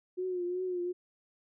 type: tone with vibrato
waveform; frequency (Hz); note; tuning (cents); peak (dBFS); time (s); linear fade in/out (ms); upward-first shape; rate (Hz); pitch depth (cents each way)
sine; 361.2; F#4; -42; -31; 0.17-0.93; 20; triangle; 2.7; 58
effects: none